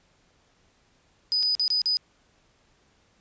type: tone with dropouts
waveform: sine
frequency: 4978 Hz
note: D#8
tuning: in tune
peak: -21 dBFS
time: 1.32-1.97 s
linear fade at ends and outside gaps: 0 ms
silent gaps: 1.427-1.43 / 1.551-1.596 / 1.679-1.703 / 1.817-1.858 s
effects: pink hiss -64 dBFS RMS until 3.2 s + resampled to 16000 Hz